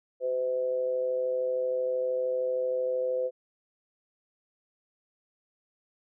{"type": "tone with amplitude modulation", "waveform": "sine", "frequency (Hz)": 510, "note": "C5", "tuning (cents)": -44, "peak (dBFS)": -23, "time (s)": [0.2, 3.31], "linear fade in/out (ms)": 50, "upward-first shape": "sine", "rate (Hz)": 133, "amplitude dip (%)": 60, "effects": []}